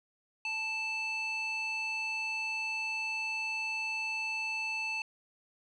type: tone with band-pass filter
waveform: square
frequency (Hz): 880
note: A5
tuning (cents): 0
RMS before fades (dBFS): -35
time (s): 0.45-5.02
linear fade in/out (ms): 2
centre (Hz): 3000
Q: 4.4
effects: resampled to 22050 Hz